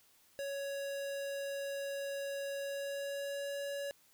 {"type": "tone with pitch glide", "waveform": "square", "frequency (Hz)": [557, 563.5], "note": ["C#5", "C#5"], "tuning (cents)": [8, 28], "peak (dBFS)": -38, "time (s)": [0.39, 3.91], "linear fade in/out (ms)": 0, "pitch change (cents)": 20, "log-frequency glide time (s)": [2.58, 3.56], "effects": ["white hiss -67 dBFS RMS until 4.13 s"]}